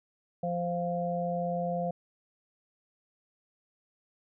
harmonic tone, 174.1 Hz, F3, 5 cents flat, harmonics 1 / 3 / 4, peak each -33 / -33 / -33 dBFS, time 0.43-1.91 s, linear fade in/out 5 ms, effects none

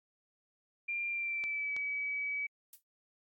sine tone with pitch glide, 2386 to 2281 Hz, D7 to C#7, +27 to +49 cents, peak -33 dBFS, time 0.88-2.47 s, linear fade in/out 10 ms, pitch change -78 cents, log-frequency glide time 1.08-1.76 s
clicks, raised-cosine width 0.2 ms, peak -28 dBFS, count 2, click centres 1.439 / 1.765 s
violet noise with exponential decay, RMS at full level -44 dBFS, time 2.73-2.83 s, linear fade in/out 2 ms, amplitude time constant 20 ms
effects AAC 64 kbps

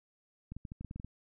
clicks, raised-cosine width 5 ms, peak -30 dBFS, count 10, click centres 0.52 / 0.566 / 0.652 / 0.719 / 0.81 / 0.847 / 0.911 / 0.96 / 0.999 / 1.046 s, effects none

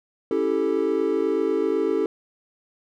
triangle chord, A dominant seventh, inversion first, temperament equal, 277.2 / 329.6 / 392 / 440 Hz, C#4 / E4 / G4 / A4, 0 / 0 / 0 / 0 cents, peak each -27 / -24 / -23 / -22 dBFS, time 0.31-2.06 s, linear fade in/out 2 ms, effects none

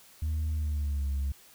sine tone with pitch glide, 77.78 to 68.89 Hz, D#2 to C#2, 0 to -10 cents, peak -25 dBFS, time 0.22-1.32 s, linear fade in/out 5 ms, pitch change -210 cents, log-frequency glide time 0.51-1.09 s, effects tanh soft clip ceiling -26 dBFS + white hiss -56 dBFS RMS until 1.54 s

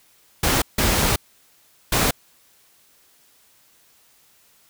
pink noise bursts at uneven times, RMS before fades -19 dBFS, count 3, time 0.43-0.62 / 0.78-1.16 / 1.92-2.11 s, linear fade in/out 5 ms, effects white hiss -57 dBFS RMS until 4.69 s

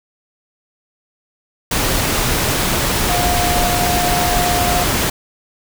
sine tone in noise, 710 Hz, F5, 28 cents sharp, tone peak -18 dBFS, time 3.09-4.84 s, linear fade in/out 5 ms, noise pink, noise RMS -17 dBFS, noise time 1.71-5.1 s, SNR -4 dB, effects none

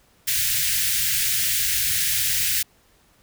white band-stop noise, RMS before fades -22 dBFS, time 0.27-2.63 s, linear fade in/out 10 ms, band 150 to 1600 Hz, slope 48 dB/octave, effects pink hiss -59 dBFS RMS until 3.22 s

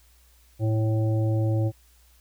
harmonic tone, 110 Hz, A2, in tune, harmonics 1 / 3 / 5 / 7, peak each -21 / -30 / -33 / -41 dBFS, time 0.59-1.72 s, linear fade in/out 50 ms, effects added 60 Hz sine -56 dBFS peak until 2.2 s + white hiss -61 dBFS RMS until 2.2 s

